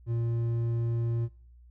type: tone with hard clipping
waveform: sine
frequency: 116.54 Hz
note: A#2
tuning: in tune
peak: -28 dBFS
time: 0.06-1.29 s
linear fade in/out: 50 ms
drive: 6 dB
effects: noise-tail reverb RT60 0.6 s tail -23 dB re dry + added 60 Hz sine -51 dBFS peak until 1.7 s